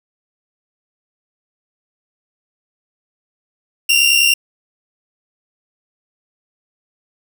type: tone pair together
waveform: sawtooth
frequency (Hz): 2736 / 2806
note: F7 / F7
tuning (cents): -36 / +8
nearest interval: unison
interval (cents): 44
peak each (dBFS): -10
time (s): 3.89-4.34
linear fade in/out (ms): 5
effects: none